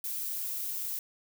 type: noise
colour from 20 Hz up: violet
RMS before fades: -35 dBFS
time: 0.04-0.99 s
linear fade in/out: 2 ms
effects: none